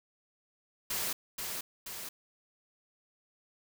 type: noise with echo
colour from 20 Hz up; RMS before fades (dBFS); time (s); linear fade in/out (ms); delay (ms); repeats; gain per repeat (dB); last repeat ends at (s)
white; -34; 0.9-1.13; 5; 480; 2; -4; 2.09
effects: none